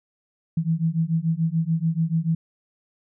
sine beating tone pair, 160 / 166.9 Hz, D#3 / E3, +49 / +22 cents, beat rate 6.9 Hz, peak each -23 dBFS, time 0.57-2.35 s, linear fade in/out 5 ms, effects none

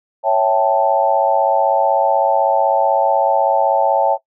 sine chord, A dominant seventh, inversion first, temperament equal, 554.4 / 659.3 / 784 / 880 Hz, C#5 / E5 / G5 / A5, 0 / 0 / 0 / 0 cents, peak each -17 dBFS, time 0.23-4.18 s, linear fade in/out 50 ms, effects noise-tail reverb RT60 0.1 s tail -19 dB re dry

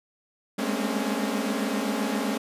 sawtooth tone cluster, 203.4 / 211 / 229.1 / 262.6 / 281 Hz, G#3 / G#3 / A#3 / C4 / C#4, -36 / +28 / -30 / +6 / +24 cents, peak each -28 dBFS, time 0.58-2.38 s, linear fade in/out 10 ms, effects resampled to 32000 Hz

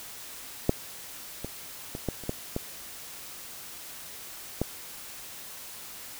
clicks, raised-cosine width 2 ms, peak -7 / -20 / -21 / -14 / -28 / -15 / -15 / -12 dBFS, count 8, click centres 0.694 / 1.446 / 1.951 / 2.087 / 2.237 / 2.294 / 2.564 / 4.616 s, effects white hiss -43 dBFS RMS until 6.19 s

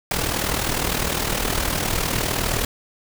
pink noise with amplitude modulation, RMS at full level -20 dBFS, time 0.11-2.65 s, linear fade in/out 2 ms, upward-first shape sine, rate 39.6 Hz, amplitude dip 65%, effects none

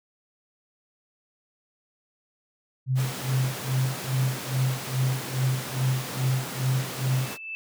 sine tone with tremolo, 130 Hz, C3, 11 cents flat, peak -20 dBFS, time 2.86-7.31 s, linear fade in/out 50 ms, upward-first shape sine, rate 2.4 Hz, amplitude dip 100%
pink high-pass noise, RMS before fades -35 dBFS, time 2.95-7.38 s, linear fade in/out 50 ms, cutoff 120 Hz, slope 24 dB/octave
sine tone with exponential growth, 2637 Hz, E7, in tune, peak -30 dBFS, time 6.76-7.55 s, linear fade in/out 0 ms, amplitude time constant 170 ms
effects none

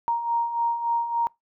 sine beating tone pair, 932.3 / 935.8 Hz, A#5 / A#5, 0 / +6 cents, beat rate 3.5 Hz, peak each -30 / -23 dBFS, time 0.08-1.27 s, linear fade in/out 0 ms, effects noise-tail reverb RT60 0.2 s tail -25 dB re dry

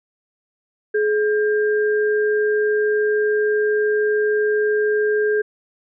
sine tone pair together, 423.5 / 1600 Hz, G#4 / G6, +34 / +35 cents, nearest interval octave + major seventh, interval 2301 cents, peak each -16 / -24 dBFS, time 0.94-5.42 s, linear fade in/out 10 ms, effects none

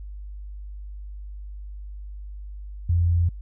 sine tone, 85.9 Hz, F2, 28 cents flat, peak -17 dBFS, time 2.89-3.29 s, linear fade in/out 5 ms, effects added 50 Hz sine -34 dBFS peak until 3.41 s

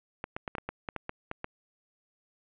clicks, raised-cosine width 0.5 ms, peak -19 dBFS, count 11, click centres 0.241 / 0.365 / 0.478 / 0.552 / 0.583 / 0.69 / 0.888 / 0.963 / 1.094 / 1.314 / 1.444 s, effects resampled to 8000 Hz + 9-bit

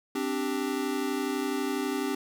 square chord, C suspended second, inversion none, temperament equal, 261.6 / 293.7 / 392 Hz, C4 / D4 / G4, 0 / 0 / 0 cents, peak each -33 dBFS, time 0.15-2.15 s, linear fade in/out 5 ms, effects none

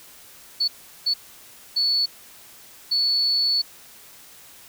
sine tone bursts at uneven times, 4435 Hz, C#8, in tune, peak -18 dBFS, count 4, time 0.6-0.68 / 1.06-1.14 / 1.76-2.06 / 2.91-3.62 s, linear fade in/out 10 ms, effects white hiss -47 dBFS RMS until 4.68 s

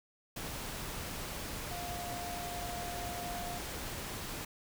sine tone in noise, 703 Hz, F5, 11 cents sharp, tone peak -41 dBFS, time 1.71-3.58 s, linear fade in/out 5 ms, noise pink, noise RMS -41 dBFS, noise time 0.36-4.45 s, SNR -3 dB, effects none

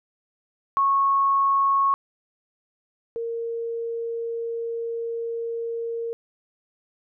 sine tone pair in turn, 1100 / 462.5 Hz, C#6 / A#4, -14 / -14 cents, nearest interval octave + minor third, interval 1500 cents, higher first, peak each -17 / -26 dBFS, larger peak first, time 0.77-1.94 / 3.16-6.13 s, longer second, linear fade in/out 0 ms, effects none

